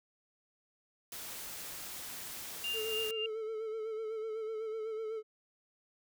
white noise, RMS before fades -44 dBFS, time 1.12-3.11 s, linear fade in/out 2 ms
sine tone with tremolo, 2800 Hz, F7, 4 cents sharp, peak -33 dBFS, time 2.64-3.26 s, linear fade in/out 2 ms, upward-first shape sine, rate 3.6 Hz, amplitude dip 55%
triangle tone with vibrato, 440 Hz, A4, in tune, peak -34 dBFS, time 2.73-5.23 s, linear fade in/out 50 ms, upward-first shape sine, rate 8 Hz, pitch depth 41 cents each way
effects none

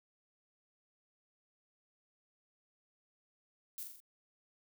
violet noise with echo, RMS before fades -43 dBFS, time 3.78-3.83 s, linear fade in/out 0 ms, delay 43 ms, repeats 4, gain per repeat -4 dB, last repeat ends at 4.002 s, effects none

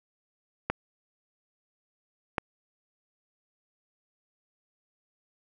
clicks, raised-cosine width 0.5 ms, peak -11 dBFS, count 2, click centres 0.7 / 2.382 s, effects none

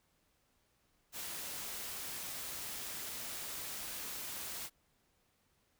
white noise, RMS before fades -43 dBFS, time 1.12-4.7 s, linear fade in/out 50 ms, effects pink hiss -75 dBFS RMS until 5.79 s

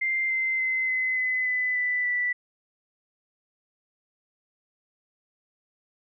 sine tone with pitch steps, 2093 / 2075 / 2057 / 2039 / 2022 / 2004 / 1987 / 1969.8 Hz, C7 / C7 / C7 / C7 / B6 / B6 / B6 / B6, 0 / -15 / -30 / -45 / +40 / +25 / +10 / -5 cents, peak -23 dBFS, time 0.01-2.33 s, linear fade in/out 10 ms, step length 290 ms, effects none

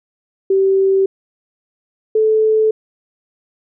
sine tone pair in turn, 386.4 / 435.9 Hz, G4 / A4, -25 / -16 cents, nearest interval major second, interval 209 cents, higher second, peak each -10 dBFS, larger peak neither, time 0.5-1.06 / 2.15-2.71 s, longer neither, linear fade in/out 5 ms, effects none

